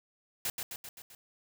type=noise with echo; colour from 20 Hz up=white; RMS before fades=-33 dBFS; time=0.45-0.5 s; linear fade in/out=2 ms; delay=130 ms; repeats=5; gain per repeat=-4 dB; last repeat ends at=1.15 s; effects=none